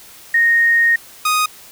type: tone pair in turn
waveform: sine / sawtooth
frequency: 1858 / 1244.4 Hz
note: A#6 / D#6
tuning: -6 / 0 cents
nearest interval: perfect fifth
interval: 694 cents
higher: first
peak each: -10 dBFS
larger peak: neither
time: 0.34-0.96 / 1.25-1.46 s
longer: first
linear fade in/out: 5 ms
effects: white hiss -41 dBFS RMS until 1.71 s